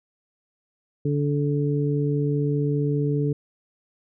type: harmonic tone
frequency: 144.9 Hz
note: D3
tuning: 23 cents flat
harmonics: 1 / 2 / 3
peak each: -22 / -27 / -27 dBFS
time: 1.05-3.33 s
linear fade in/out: 5 ms
effects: none